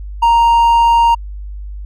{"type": "tone with hard clipping", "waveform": "sine", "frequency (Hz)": 932.3, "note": "A#5", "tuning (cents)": 0, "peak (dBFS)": -8, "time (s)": [0.22, 1.15], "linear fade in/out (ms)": 10, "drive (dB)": 3, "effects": ["added 50 Hz sine -24 dBFS peak until 1.85 s"]}